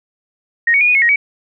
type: tone with pitch steps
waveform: sine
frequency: 1867 / 2235 / 2438 / 2471 / 2182 / 1883 / 2269 Hz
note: A#6 / C#7 / D#7 / D#7 / C#7 / A#6 / C#7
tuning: +2 / +14 / -36 / -13 / -28 / +17 / +40 cents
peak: -9 dBFS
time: 0.67-1.16 s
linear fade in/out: 5 ms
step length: 70 ms
effects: none